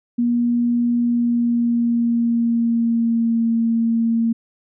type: tone with pitch glide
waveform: sine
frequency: 238.9 to 229.2 Hz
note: A#3 to A#3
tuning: +43 to -29 cents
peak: -15 dBFS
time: 0.18-4.33 s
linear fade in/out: 10 ms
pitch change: -72 cents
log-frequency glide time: 0.97-3.5 s
effects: none